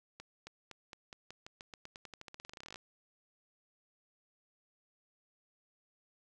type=accelerating click train; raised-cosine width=0.2 ms; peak=-30 dBFS; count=29; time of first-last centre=0.2-2.759 s; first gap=270 ms; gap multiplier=0.9; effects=none